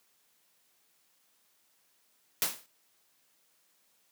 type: noise with exponential decay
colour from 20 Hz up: white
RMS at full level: -25 dBFS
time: 2.42-2.66 s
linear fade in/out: 0 ms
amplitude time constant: 52 ms
effects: white hiss -70 dBFS RMS until 4.11 s + high-pass 150 Hz 12 dB/octave